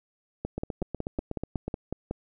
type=two click trains; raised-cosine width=2 ms; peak=-18 / -17 dBFS; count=10 / 10; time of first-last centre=0.58-1.68 / 0.45-2.111 s; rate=8.18 / 5.42 Hz; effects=none